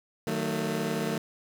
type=chord; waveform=20% pulse; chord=D# diminished; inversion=none; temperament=just; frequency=155.56 / 186.68 / 224 Hz; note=D#3 / F#3 / A3; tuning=0 / +16 / +31 cents; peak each=-28 / -29 / -26 dBFS; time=0.27-1.18 s; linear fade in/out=2 ms; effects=none